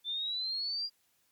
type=exponential sweep; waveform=sine; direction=up; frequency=3520 to 4840 Hz; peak=-32 dBFS; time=0.04-0.9 s; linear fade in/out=50 ms; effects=white hiss -72 dBFS RMS until 1.31 s + MP3 96 kbps